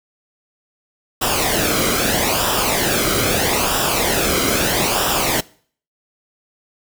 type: noise with flanger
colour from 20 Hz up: pink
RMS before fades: -18 dBFS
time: 1.21-5.41 s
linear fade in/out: 10 ms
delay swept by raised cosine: 0.46 to 1.14 ms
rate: 0.78 Hz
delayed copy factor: -0.65
effects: noise-tail reverb RT60 0.5 s tail -22 dB re dry